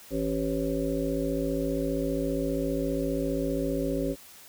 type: harmonic tone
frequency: 55 Hz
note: A1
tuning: in tune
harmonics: 1 / 3 / 5 / 7 / 9 / 10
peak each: -35 / -35 / -30 / -33 / -35 / -33 dBFS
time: 0.1-4.16 s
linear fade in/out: 50 ms
effects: white hiss -50 dBFS RMS until 4.48 s